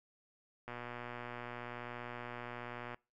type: click train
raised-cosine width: 0.5 ms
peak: -29 dBFS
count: 275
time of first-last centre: 0.68-2.944 s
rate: 121 Hz
effects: noise-tail reverb RT60 0.3 s tail -25 dB re dry